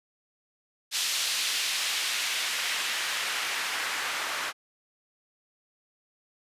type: noise with band-pass filter sweep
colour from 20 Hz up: white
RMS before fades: -30 dBFS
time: 0.91-4.53 s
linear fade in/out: 50 ms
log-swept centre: 3900 to 1400 Hz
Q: 1
effects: resampled to 32000 Hz